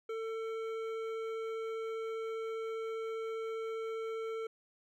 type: tone with hard clipping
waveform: sine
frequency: 447.5 Hz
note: A4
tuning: 29 cents sharp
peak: -38 dBFS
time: 0.09-4.47 s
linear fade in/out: 5 ms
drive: 11 dB
effects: none